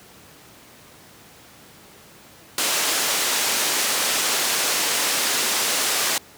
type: band-pass noise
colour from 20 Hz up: white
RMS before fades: -22 dBFS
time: 2.58-6.18 s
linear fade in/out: 2 ms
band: 270 to 8600 Hz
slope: 12 dB/octave
effects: pink hiss -47 dBFS RMS until 6.37 s + high-pass 100 Hz 12 dB/octave